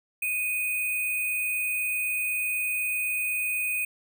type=tone with sample-and-hold; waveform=sine; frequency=2489 Hz; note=D#7; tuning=in tune; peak=-25 dBFS; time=0.22-3.85 s; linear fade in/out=5 ms; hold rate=11025 Hz; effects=none